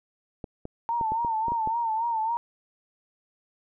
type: clicks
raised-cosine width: 2 ms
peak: -22 dBFS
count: 8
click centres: 0.442 / 0.654 / 1.012 / 1.12 / 1.248 / 1.483 / 1.52 / 1.674 s
type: tone with vibrato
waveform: sine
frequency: 908 Hz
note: A#5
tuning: 46 cents flat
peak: -24 dBFS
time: 0.89-2.37 s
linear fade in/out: 0 ms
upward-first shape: sine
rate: 3.6 Hz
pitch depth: 74 cents each way
effects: none